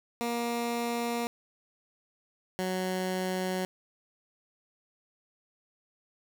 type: tone pair in turn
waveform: 15% pulse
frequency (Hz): 236.2 / 185.38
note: A#3 / F#3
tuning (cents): +23 / +4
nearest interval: major third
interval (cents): 419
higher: first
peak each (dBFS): -23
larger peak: neither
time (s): 0.21-1.27 / 2.59-3.65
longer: neither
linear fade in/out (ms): 0
effects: none